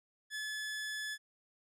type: tone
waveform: sawtooth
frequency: 1720 Hz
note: A6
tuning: 40 cents flat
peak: -34 dBFS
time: 0.3-1.18 s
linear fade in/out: 50 ms
effects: low-pass 11000 Hz 12 dB/octave